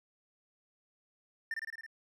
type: tone with echo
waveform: triangle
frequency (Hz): 1800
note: A6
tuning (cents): +39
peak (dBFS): -31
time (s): 1.51-1.54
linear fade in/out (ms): 2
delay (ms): 54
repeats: 6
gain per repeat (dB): -2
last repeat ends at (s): 1.864
effects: none